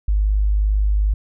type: tone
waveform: sine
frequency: 51.2 Hz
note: G#1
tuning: 24 cents flat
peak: -14 dBFS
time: 0.08-1.14 s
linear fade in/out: 5 ms
effects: none